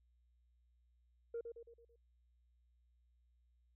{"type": "tone with echo", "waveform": "sine", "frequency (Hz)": 466.2, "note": "A#4", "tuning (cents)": 0, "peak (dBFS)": -38, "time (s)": [1.34, 1.41], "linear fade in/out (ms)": 5, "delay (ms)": 110, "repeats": 5, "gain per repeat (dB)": -6, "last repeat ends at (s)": 1.96, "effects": ["tanh soft clip ceiling -37 dBFS", "added 60 Hz sine -70 dBFS peak until 3.75 s"]}